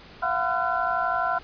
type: tone cluster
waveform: sine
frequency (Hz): 683 / 735 / 1013 / 1367 / 1488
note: F5 / F#5 / B5 / F6 / F#6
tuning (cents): -39 / -12 / +44 / -37 / +9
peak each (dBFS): -29 / -28 / -29 / -27 / -32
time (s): 0.22-1.39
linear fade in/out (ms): 10
effects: pink hiss -47 dBFS RMS until 1.43 s + resampled to 11025 Hz